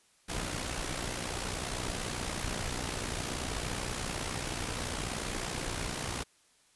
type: noise with amplitude modulation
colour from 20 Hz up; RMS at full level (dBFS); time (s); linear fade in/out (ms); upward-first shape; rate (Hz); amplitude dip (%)
pink; -33; 0.28-6.24; 20; sine; 60.6; 60
effects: white hiss -66 dBFS RMS until 6.75 s + resampled to 24000 Hz